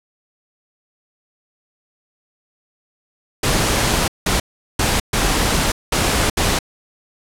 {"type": "noise bursts at uneven times", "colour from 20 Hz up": "pink", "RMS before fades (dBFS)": -17, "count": 6, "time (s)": [[3.43, 4.08], [4.26, 4.4], [4.79, 5], [5.13, 5.72], [5.92, 6.3], [6.37, 6.59]], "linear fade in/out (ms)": 5, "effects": ["low-pass 11000 Hz 12 dB/octave"]}